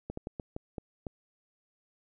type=slowing click train; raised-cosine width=2 ms; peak=-23 dBFS; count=7; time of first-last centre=0.1-1.068 s; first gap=74 ms; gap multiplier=1.31; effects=none